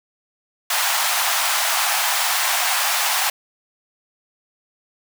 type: high-pass noise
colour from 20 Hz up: pink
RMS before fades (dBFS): -20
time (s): 0.7-3.3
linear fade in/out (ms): 5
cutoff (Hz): 700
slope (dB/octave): 48
effects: none